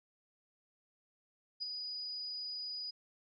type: tone with ADSR envelope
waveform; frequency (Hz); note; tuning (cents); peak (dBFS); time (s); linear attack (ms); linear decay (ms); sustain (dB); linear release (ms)
sine; 4936; D#8; -15; -34; 1.6-2.91; 25; 13; -5; 11
effects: none